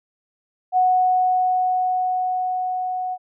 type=tone with level ramp; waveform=sine; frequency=737 Hz; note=F#5; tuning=7 cents flat; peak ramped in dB=-13 to -23 dBFS; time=0.72-3.18 s; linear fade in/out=50 ms; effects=none